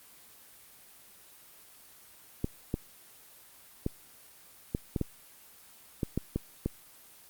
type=clicks; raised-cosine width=3 ms; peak=-16 dBFS; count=10; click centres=2.444 / 2.741 / 3.864 / 4.749 / 4.962 / 5.013 / 6.032 / 6.176 / 6.36 / 6.66 s; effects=white hiss -55 dBFS RMS until 7.29 s + Opus 24 kbps